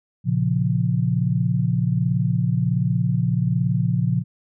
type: chord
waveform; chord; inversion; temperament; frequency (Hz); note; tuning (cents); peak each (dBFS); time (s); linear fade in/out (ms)
sine; Bb minor; none; equal with one note detuned; 116.54 / 137.87 / 174.61; Bb2 / Db3 / F3; 0 / -9 / 0; -22; 0.24-4.24; 50
effects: none